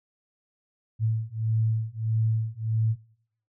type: beating tone pair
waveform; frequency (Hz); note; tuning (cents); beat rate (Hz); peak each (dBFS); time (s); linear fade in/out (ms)
sine; 110.4 / 112; A2 / A2; +6 / +31; 1.6; -26; 0.99-2.96; 50
effects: noise-tail reverb RT60 0.8 s tail -26 dB re dry